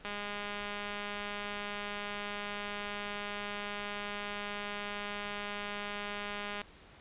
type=click train; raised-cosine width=0.3 ms; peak=-23 dBFS; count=1347; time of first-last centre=0.05-6.616 s; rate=205 Hz; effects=pink hiss -56 dBFS RMS until 7 s + resampled to 8000 Hz